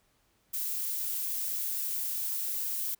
violet noise, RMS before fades -33 dBFS, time 0.53-2.95 s, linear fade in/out 10 ms, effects pink hiss -70 dBFS RMS until 2.99 s

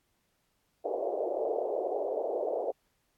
pink band-pass noise, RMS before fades -32 dBFS, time 0.84-2.72 s, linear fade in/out 20 ms, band 390 to 710 Hz, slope 48 dB/octave, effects pink hiss -75 dBFS RMS until 3.17 s + AAC 64 kbps

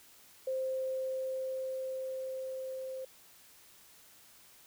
sine tone with level ramp, 523.3 Hz, C5, in tune, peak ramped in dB -31 to -38 dBFS, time 0.47-3.05 s, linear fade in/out 5 ms, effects white hiss -59 dBFS RMS until 4.66 s

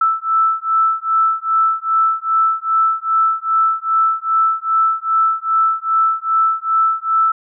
sine beating tone pair, 1318.5 / 1321 Hz, E6 / E6, 0 / +3 cents, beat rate 2.5 Hz, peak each -16 dBFS, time 0.01-7.32 s, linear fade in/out 5 ms, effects none

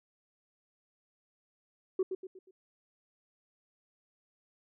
sine tone with echo, 375.6 Hz, F#4, 26 cents sharp, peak -24 dBFS, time 1.99-2.03 s, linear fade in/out 5 ms, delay 120 ms, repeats 4, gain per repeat -8 dB, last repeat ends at 2.51 s, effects tanh soft clip ceiling -23 dBFS

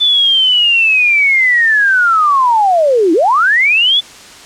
sine linear two-way sweep, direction down then up, 3520 to 307.8 to 3520 Hz, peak -7 dBFS, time 0-4.01 s, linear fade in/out 20 ms, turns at 3.13 s, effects white hiss -35 dBFS RMS until 4.45 s + low-pass 7000 Hz 12 dB/octave

